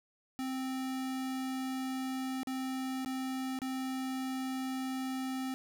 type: tone with dropouts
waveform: square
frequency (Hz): 261.6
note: C4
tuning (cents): 0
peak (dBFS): -35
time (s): 0.39-5.54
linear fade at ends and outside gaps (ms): 0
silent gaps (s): 2.432-2.472 / 3.048-3.06 / 3.589-3.618
effects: none